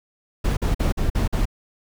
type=noise bursts; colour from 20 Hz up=brown; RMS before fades=-20 dBFS; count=6; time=0.44-1.455 s; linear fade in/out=10 ms; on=130 ms; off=47 ms; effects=none